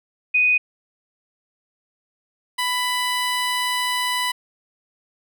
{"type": "tone pair in turn", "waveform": ["sine", "15% pulse"], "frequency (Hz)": [2489, 993.8], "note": ["D#7", "B5"], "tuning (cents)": [0, 11], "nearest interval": "octave + major third", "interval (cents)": 1589, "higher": "first", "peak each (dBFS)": -14, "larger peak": "neither", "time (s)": [[0.34, 0.58], [2.58, 4.32]], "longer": "second", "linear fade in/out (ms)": 10, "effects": []}